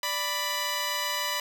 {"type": "tone pair together", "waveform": "10% pulse", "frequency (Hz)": [587.3, 987.8], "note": ["D5", "B5"], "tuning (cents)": [0, 0], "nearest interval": "major sixth", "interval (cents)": 900, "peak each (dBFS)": [-25, -20], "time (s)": [0.03, 1.4], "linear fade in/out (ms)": 2, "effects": []}